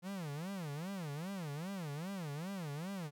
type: tone with vibrato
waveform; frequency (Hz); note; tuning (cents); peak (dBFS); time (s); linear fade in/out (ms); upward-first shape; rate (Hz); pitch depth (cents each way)
45% pulse; 168.3; E3; +36; -40; 0.02-3.11; 50; sine; 2.5; 300
effects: none